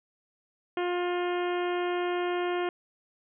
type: harmonic tone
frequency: 354.5 Hz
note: F4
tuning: 26 cents sharp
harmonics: 1 / 2 / 3 / 4 / 5 / 6 / 7 / 8 / 9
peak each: -28 / -34 / -38 / -40 / -42 / -44 / -45 / -46 / -47 dBFS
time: 0.77-2.69 s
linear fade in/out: 2 ms
effects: none